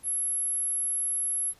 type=tone; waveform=sine; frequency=11175 Hz; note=F9; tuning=in tune; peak=-26 dBFS; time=0.03-1.54 s; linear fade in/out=50 ms; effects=pink hiss -59 dBFS RMS until 1.59 s + resampled to 32000 Hz